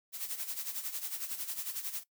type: noise with tremolo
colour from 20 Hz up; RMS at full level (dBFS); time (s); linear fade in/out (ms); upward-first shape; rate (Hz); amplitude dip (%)
blue; -36; 0.12-2.04; 50; sine; 11; 70
effects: noise-tail reverb RT60 0.1 s tail -17 dB re dry